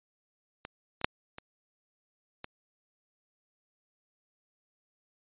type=clicks; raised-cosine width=0.3 ms; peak=-23 / -27 / -7 / -26 / -23 dBFS; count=5; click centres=0.651 / 1.014 / 1.045 / 1.384 / 2.444 s; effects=resampled to 8000 Hz